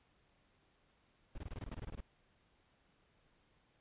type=noise bursts; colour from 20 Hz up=brown; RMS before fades=-44 dBFS; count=13; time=1.35-2.005 s; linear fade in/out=2 ms; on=31 ms; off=21 ms; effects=pink hiss -73 dBFS RMS until 3.8 s + resampled to 8000 Hz